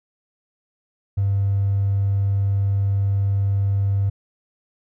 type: tone with hard clipping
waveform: triangle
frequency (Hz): 99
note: G2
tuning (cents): +18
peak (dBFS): -17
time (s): 1.17-4.1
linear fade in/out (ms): 10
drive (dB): 3
effects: none